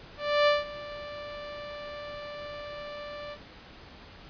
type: tone with ADSR envelope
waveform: sawtooth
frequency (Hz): 587.3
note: D5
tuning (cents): 0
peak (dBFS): -15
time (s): 0.17-3.38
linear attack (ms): 300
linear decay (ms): 170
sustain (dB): -19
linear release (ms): 57
effects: pink hiss -49 dBFS RMS until 4.29 s + resampled to 11025 Hz